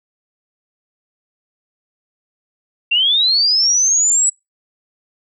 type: linear sweep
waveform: sine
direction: up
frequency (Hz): 2701 to 7902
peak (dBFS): -11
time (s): 2.91-4.3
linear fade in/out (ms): 10
effects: noise-tail reverb RT60 0.2 s tail -24 dB re dry